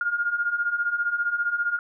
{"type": "beating tone pair", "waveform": "sine", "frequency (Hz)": [1407, 1422], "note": ["F6", "F6"], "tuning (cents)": [12, 31], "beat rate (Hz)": 15, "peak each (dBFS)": [-28, -24], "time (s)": [0.01, 1.79], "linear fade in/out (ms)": 2, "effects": []}